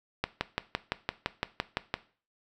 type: click train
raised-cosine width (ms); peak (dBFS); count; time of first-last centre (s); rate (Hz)
0.3; -11; 11; 0.24-1.941; 5.88
effects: noise-tail reverb RT60 0.4 s tail -17 dB re dry